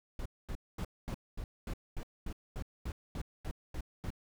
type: noise bursts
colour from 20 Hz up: brown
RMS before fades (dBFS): -38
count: 14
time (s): 0.19-4.104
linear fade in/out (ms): 2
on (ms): 66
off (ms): 230
effects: none